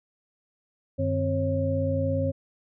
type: tone cluster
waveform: sine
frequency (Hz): 94.6 / 151.8 / 262.9 / 545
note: F#2 / D#3 / C4 / C#5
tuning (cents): +39 / -42 / +8 / -29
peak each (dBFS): -27 / -32 / -30 / -27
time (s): 0.98-2.32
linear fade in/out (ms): 20
effects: none